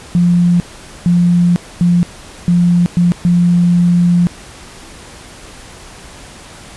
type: tone bursts at uneven times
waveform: sine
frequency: 174.61 Hz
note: F3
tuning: in tune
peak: -7 dBFS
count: 6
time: 0.15-0.6 / 1.06-1.56 / 1.81-2.03 / 2.48-2.86 / 2.97-3.12 / 3.25-4.27 s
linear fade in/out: 0 ms
effects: pink hiss -35 dBFS RMS until 6.76 s + resampled to 24000 Hz